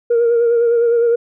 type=tone with vibrato; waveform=sine; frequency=469.1 Hz; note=A#4; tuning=11 cents sharp; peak=-9 dBFS; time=0.1-1.16 s; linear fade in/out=10 ms; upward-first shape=sine; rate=9.8 Hz; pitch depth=31 cents each way; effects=tanh soft clip ceiling -8 dBFS